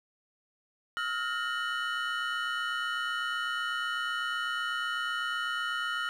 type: tone cluster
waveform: triangle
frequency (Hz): 1290 / 1418 / 1841 / 2978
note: E6 / F6 / A#6 / F#7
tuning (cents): -38 / +26 / -22 / +11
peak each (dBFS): -35 / -31 / -37 / -36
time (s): 0.97-6.09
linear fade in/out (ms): 0
effects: none